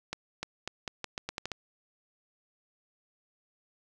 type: accelerating click train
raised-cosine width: 0.2 ms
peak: -17 dBFS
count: 10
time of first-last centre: 0.13-1.517 s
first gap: 300 ms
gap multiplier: 0.82
effects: none